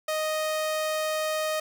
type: tone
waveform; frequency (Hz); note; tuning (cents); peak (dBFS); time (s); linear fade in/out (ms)
sawtooth; 622.3; D#5; 0; -22; 0.08-1.6; 5
effects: 10-bit